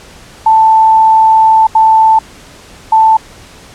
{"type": "tone bursts at uneven times", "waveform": "sine", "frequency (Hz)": 883, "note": "A5", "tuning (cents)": 6, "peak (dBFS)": -3, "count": 3, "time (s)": [[0.46, 1.67], [1.75, 2.19], [2.92, 3.17]], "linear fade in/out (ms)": 5, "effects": ["pink hiss -36 dBFS RMS until 3.74 s", "low-pass 9000 Hz 12 dB/octave"]}